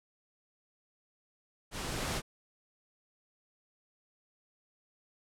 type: noise with level ramp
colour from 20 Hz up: pink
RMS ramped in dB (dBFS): -39 to -33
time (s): 1.71-2.22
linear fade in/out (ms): 50
effects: low-pass 10000 Hz 12 dB/octave